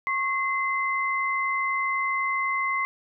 sine tone pair together, 1092 / 2060 Hz, C#6 / C7, -26 / -28 cents, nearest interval major seventh, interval 1098 cents, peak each -26 dBFS, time 0.07-2.85 s, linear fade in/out 0 ms, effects none

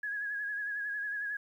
sine tone with vibrato, 1666 Hz, G#6, 5 cents sharp, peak -33 dBFS, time 0.03-1.37 s, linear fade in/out 5 ms, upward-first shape sine, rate 11 Hz, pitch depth 44 cents each way, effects 11-bit

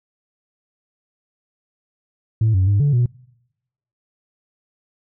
sine tone with pitch steps, 110.6 / 93.8 / 100.9 / 144.1 / 121.7 Hz, A2 / F#2 / G#2 / D3 / B2, +9 / +24 / -49 / -33 / -25 cents, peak -11 dBFS, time 2.41-3.06 s, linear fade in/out 5 ms, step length 130 ms, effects noise-tail reverb RT60 0.9 s tail -26 dB re dry + tanh soft clip ceiling -11 dBFS

